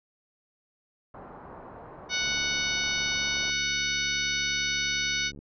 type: low-pass noise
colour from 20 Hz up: white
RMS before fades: -45 dBFS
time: 1.14-3.5 s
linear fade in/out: 2 ms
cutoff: 1100 Hz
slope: 24 dB/octave
type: harmonic tone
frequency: 740 Hz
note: F#5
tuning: in tune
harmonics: 2 / 3 / 4 / 5 / 6 / 7 / 8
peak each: -33 / -31 / -35 / -32 / -36 / -39 / -35 dBFS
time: 2.09-5.32 s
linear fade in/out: 50 ms
type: click train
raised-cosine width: 3 ms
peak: -33 dBFS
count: 227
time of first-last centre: 2.22-5.39 s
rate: 71.3 Hz
effects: none